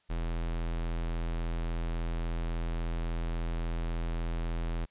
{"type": "tone", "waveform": "square", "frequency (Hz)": 41.8, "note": "E1", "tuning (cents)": 25, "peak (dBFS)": -31, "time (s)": [0.09, 4.86], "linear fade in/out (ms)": 20, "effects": ["white hiss -70 dBFS RMS until 4.9 s", "resampled to 8000 Hz"]}